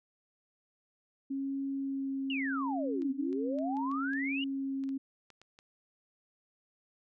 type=tone with vibrato; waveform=sine; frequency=272.1 Hz; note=C#4; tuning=32 cents flat; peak=-32 dBFS; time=1.3-4.98 s; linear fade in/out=10 ms; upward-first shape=sine; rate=0.77 Hz; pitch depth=11 cents each way
type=exponential two-way sweep; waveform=sine; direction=down then up; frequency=2960 to 250.8 to 2960 Hz; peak=-34 dBFS; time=2.3-4.44 s; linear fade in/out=2 ms; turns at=3.11 s
type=clicks; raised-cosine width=0.2 ms; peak=-38 dBFS; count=11; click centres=3.02 / 3.329 / 3.587 / 3.769 / 3.915 / 4.134 / 4.838 / 4.891 / 5.303 / 5.416 / 5.589 s
effects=none